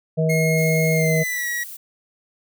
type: harmonic tone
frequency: 159.5 Hz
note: D#3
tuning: 43 cents sharp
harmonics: 1 / 3 / 4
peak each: -18 / -23 / -24 dBFS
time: 0.17-1.24 s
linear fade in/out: 20 ms
type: tone with pitch glide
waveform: 45% pulse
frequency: 2152 to 1917.2 Hz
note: C7 to A#6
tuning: +48 to +48 cents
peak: -23 dBFS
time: 0.29-1.64 s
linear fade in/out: 10 ms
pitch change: -200 cents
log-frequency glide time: 0.92-1.48 s
type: noise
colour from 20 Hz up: violet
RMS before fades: -36 dBFS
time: 0.57-1.77 s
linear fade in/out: 10 ms
effects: none